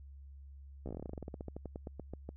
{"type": "slowing click train", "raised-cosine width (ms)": 2, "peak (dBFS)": -29, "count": 25, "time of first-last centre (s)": [0.86, 2.29], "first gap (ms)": 14, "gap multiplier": 1.11, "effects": ["added 69 Hz sine -49 dBFS peak until 2.36 s"]}